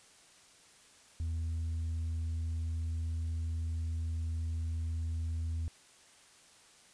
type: tone with tanh clipping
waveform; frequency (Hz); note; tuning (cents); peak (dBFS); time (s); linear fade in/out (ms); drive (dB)
sine; 81.8; E2; -13; -33; 1.2-5.68; 0; 2
effects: white hiss -60 dBFS RMS until 6.93 s + resampled to 22050 Hz